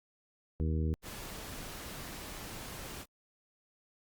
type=harmonic tone; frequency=79 Hz; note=D#2; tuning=27 cents sharp; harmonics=1 / 2 / 3 / 4 / 5 / 6; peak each=-30 / -36 / -40 / -42 / -44 / -46 dBFS; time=0.6-0.94 s; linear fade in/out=0 ms
type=noise; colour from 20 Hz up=pink; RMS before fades=-44 dBFS; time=1.02-3.06 s; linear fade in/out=50 ms
effects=Opus 48 kbps